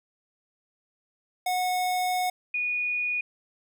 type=tone pair in turn; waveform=square / sine; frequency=731 / 2459 Hz; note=F#5 / D#7; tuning=-21 / -21 cents; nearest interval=octave + major sixth; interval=2100 cents; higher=second; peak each=-25 dBFS; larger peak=neither; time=1.46-2.3 / 2.54-3.21 s; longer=first; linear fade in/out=5 ms; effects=none